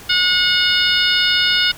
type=harmonic tone; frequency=726 Hz; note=F#5; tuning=33 cents flat; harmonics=2 / 3 / 4 / 5 / 6 / 7; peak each=-19 / -23 / -18 / -19 / -23 / -22 dBFS; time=0.09-1.72 s; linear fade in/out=10 ms; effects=pink hiss -38 dBFS RMS until 1.77 s